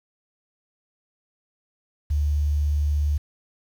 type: tone with quantisation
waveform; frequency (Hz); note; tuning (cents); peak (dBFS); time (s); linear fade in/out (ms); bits
sine; 73.6; D2; +4; -19; 2.1-3.18; 10; 8
effects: none